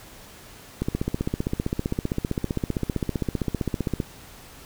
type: click train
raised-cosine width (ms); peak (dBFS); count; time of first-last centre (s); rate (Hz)
3; -11; 50; 0.82-4.002; 15.4
effects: pink hiss -46 dBFS RMS until 4.65 s